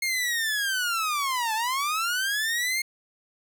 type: linear two-way sweep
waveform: sawtooth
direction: down then up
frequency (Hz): 2150 to 856 to 2150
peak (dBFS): -21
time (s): 0.02-2.82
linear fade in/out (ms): 5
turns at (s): 1.54
effects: none